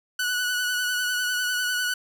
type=tone with vibrato; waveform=sawtooth; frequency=1480 Hz; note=F#6; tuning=in tune; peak=-20 dBFS; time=0.19-1.94 s; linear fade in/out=5 ms; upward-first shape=sine; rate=10 Hz; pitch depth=27 cents each way; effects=none